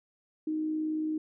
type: tone with amplitude modulation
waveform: sine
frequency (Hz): 311.1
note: D#4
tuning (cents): 0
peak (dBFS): -27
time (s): 0.47-1.18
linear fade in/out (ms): 5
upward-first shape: sine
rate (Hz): 58.3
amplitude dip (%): 30
effects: none